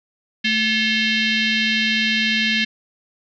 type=tone with frequency modulation; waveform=sine; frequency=220 Hz; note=A3; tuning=in tune; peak=-16 dBFS; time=0.44-2.65 s; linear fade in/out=10 ms; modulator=971 Hz; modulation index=3.8; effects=none